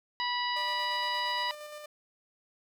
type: harmonic tone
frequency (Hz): 978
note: B5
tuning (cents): -17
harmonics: 1 / 2 / 3 / 4 / 5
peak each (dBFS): -32 / -35 / -37 / -38 / -39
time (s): 0.2-1.51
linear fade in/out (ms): 0
type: tone with tremolo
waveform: sawtooth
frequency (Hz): 598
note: D5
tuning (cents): +31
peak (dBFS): -37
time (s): 0.56-1.86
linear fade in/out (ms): 5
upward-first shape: square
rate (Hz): 8.6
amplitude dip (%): 30
effects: none